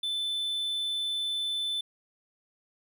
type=tone; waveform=triangle; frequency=3520 Hz; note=A7; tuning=in tune; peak=-27 dBFS; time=0.03-1.81 s; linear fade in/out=5 ms; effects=none